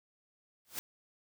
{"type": "noise with exponential growth", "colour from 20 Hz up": "white", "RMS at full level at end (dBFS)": -35, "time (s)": [0.65, 0.79], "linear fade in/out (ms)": 0, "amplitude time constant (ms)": 29, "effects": []}